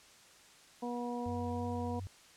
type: harmonic tone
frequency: 241.7 Hz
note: B3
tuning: 37 cents flat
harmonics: 1 / 2 / 3 / 4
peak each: -38 / -41 / -43 / -44 dBFS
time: 0.82-2 s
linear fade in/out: 10 ms
type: tone with vibrato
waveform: sine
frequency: 92.5 Hz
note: F#2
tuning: in tune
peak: -39 dBFS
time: 1.26-2.07 s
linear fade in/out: 0 ms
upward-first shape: sine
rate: 3 Hz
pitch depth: 33 cents each way
effects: white hiss -59 dBFS RMS until 2.36 s + low-pass 8000 Hz 12 dB/octave